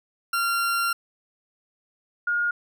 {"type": "tone pair in turn", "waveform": ["40% pulse", "sine"], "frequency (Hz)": [1380, 1426.2], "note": ["F6", "F6"], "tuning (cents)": [-21, 36], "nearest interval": "minor second", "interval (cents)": 57, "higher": "second", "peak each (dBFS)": -21, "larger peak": "neither", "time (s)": [[0.33, 0.93], [2.27, 2.51]], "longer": "first", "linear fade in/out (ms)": 5, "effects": []}